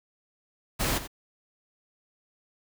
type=noise with echo; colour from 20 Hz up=pink; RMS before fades=-27 dBFS; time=0.79-0.99 s; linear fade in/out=20 ms; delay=87 ms; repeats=1; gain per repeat=-12 dB; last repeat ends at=1.077 s; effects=none